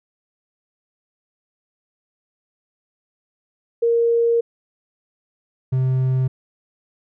sine / triangle tone pair in turn, 466.2 / 129.92 Hz, A#4 / C3, 0 / -12 cents, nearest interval octave + minor seventh, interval 2212 cents, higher first, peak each -14 dBFS, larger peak neither, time 3.82-4.41 / 5.72-6.28 s, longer first, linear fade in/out 10 ms, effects none

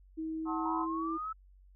sine tone with pitch glide, 319 to 325.5 Hz, D#4 to E4, +43 to -22 cents, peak -34 dBFS, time 0.17-1.18 s, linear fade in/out 20 ms, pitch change +35 cents, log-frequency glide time 0.38-0.8 s
sine chord, F# diminished seventh, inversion none, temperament just, 740 / 888 / 1065.6 / 1278.7 Hz, F#5 / A5 / C6 / Eb6, 0 / +16 / +31 / +47 cents, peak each -41 / -39 / -38 / -39 dBFS, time 0.45-0.87 s, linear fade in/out 50 ms
sine exponential sweep, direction up, 941 to 1318.5 Hz, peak -35 dBFS, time 0.65-1.33 s, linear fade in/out 10 ms
effects added 47 Hz sine -56 dBFS peak until 1.75 s

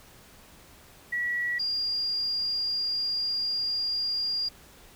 sine tone pair in turn, 1934 / 4812 Hz, B6 / D8, -37 / +41 cents, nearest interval octave + major third, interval 1578 cents, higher second, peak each -26 dBFS, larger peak neither, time 1.12-1.59 / 1.59-4.49 s, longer second, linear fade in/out 10 ms, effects pink hiss -53 dBFS RMS until 4.95 s

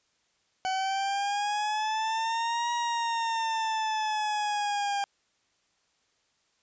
40% pulse exponential two-way sweep, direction up then down, 752 to 953 to 800 Hz, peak -26 dBFS, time 0.65-5.04 s, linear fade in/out 0 ms, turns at 2.72 s, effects white hiss -71 dBFS RMS until 6.62 s + resampled to 16000 Hz

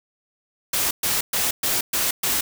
white noise bursts, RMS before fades -22 dBFS, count 6, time 0.73-2.41 s, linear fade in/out 5 ms, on 180 ms, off 120 ms, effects none

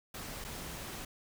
pink noise with dropouts, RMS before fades -43 dBFS, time 0.14-1.05 s, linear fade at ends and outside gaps 5 ms, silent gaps 0.443-0.447 s, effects none

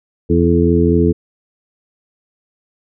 harmonic tone with a mistuned harmonic, 84.3 Hz, E2, 39 cents sharp, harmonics 1 / 2 / 3 / 4 / 5, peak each -16 / -16 / -16 / -16 / -16 dBFS, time 0.29-1.13 s, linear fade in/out 20 ms, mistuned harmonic 5, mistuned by +37 cents, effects none

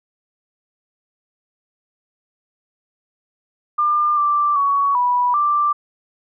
sine tone with pitch steps, 1199 / 1175 / 1122 / 981 / 1178 Hz, D6 / D6 / C#6 / B5 / D6, +36 / +1 / +21 / -12 / +5 cents, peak -14 dBFS, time 3.78-5.73 s, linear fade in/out 10 ms, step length 390 ms, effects none

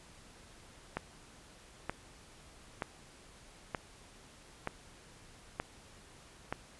click train, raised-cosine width 0.5 ms, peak -19 dBFS, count 7, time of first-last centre 0.97-6.526 s, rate 1.08 Hz, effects pink hiss -57 dBFS RMS until 6.79 s + resampled to 24000 Hz

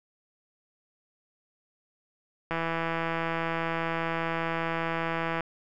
click train, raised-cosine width 0.5 ms, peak -15 dBFS, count 479, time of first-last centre 2.51-5.407 s, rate 165 Hz, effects none

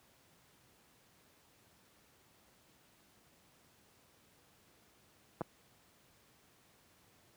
clicks, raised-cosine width 1 ms, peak -23 dBFS, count 2, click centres 5.41 / 5.416 s, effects pink hiss -67 dBFS RMS until 7.36 s + high-pass 80 Hz 12 dB/octave

